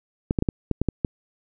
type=clicks; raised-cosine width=3 ms; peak=-8 dBFS; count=8; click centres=0.309 / 0.388 / 0.424 / 0.488 / 0.713 / 0.816 / 0.887 / 1.048 s; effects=none